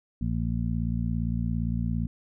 harmonic tone, 57.5 Hz, A#1, 23 cents flat, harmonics 1 / 2 / 3 / 4, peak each -30 / -30 / -31 / -32 dBFS, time 0.21-2.07 s, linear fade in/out 5 ms, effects none

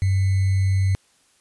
sine tone with sample-and-hold, 95.9 Hz, G2, 37 cents flat, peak -16 dBFS, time 0.02-0.95 s, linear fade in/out 0 ms, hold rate 2100 Hz, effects white hiss -60 dBFS RMS until 1.4 s + resampled to 24000 Hz

